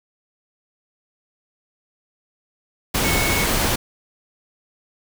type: tone in noise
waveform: sine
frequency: 2207 Hz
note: C#7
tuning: 8 cents flat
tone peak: -24 dBFS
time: 3.04-3.45 s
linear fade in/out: 10 ms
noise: pink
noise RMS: -20 dBFS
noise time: 2.94-3.76 s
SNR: -7 dB
effects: none